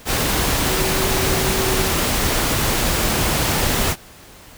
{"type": "tone in noise", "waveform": "sine", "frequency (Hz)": 380.2, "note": "F#4", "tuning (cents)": 47, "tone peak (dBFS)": -24, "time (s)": [0.68, 1.96], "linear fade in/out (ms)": 50, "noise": "pink", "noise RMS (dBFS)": -19, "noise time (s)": [0.05, 3.96], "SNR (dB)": -8, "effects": ["pink hiss -43 dBFS RMS until 4.57 s"]}